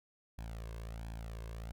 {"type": "tone with flanger", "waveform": "sawtooth", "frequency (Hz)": 56.1, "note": "A1", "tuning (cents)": 34, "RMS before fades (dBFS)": -44, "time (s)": [0.38, 1.72], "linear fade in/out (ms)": 5, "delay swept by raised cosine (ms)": [1.2, 1.9], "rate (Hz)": 1.4, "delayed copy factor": 0.7, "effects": []}